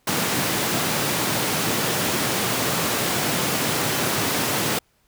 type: high-pass noise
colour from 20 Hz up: pink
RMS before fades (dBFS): -23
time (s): 0.07-4.79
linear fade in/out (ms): 5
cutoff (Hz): 120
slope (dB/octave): 24
effects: pink hiss -64 dBFS RMS until 5.07 s